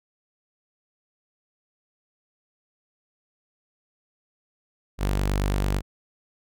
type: tone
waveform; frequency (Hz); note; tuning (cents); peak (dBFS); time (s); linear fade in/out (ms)
sawtooth; 49; G1; 0; -18; 4.98-5.82; 50
effects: none